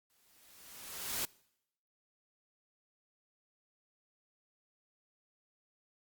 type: noise with exponential growth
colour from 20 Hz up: white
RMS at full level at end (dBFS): -34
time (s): 0.1-1.25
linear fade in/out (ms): 0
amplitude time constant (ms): 250
effects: noise-tail reverb RT60 0.8 s tail -24 dB re dry + Opus 48 kbps